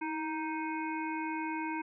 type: harmonic tone with a mistuned harmonic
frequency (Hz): 311.5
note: D#4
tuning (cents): +2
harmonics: 1 / 3 / 5 / 7 / 8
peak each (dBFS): -36 / -37 / -44 / -44 / -46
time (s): 0.01-1.82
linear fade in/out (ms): 10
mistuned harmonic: 1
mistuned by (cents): +39
effects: none